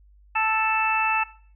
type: harmonic tone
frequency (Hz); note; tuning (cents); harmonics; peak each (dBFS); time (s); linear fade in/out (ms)
440; A4; 0; 2 / 3 / 4 / 5 / 6; -24 / -27 / -31 / -36 / -24; 0.35-1.24; 10
effects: noise-tail reverb RT60 0.5 s tail -19 dB re dry + added 50 Hz sine -51 dBFS peak until 1.55 s